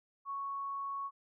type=tone; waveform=sine; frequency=1108.7 Hz; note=C#6; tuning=in tune; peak=-36 dBFS; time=0.25-1.11 s; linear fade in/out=50 ms; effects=none